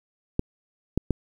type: clicks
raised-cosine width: 3 ms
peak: -9 dBFS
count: 3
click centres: 0.394 / 0.976 / 1.107 s
effects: 8-bit